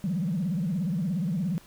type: tone with vibrato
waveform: sine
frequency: 176.8 Hz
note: F3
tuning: 22 cents sharp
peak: -24 dBFS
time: 0.04-1.58 s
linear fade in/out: 0 ms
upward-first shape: triangle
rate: 17 Hz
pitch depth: 300 cents each way
effects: tanh soft clip ceiling -21 dBFS + pink hiss -54 dBFS RMS until 1.66 s